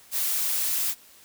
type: noise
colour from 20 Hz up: blue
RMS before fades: -26 dBFS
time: 0.11-0.95 s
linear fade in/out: 50 ms
effects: white hiss -53 dBFS RMS until 1.24 s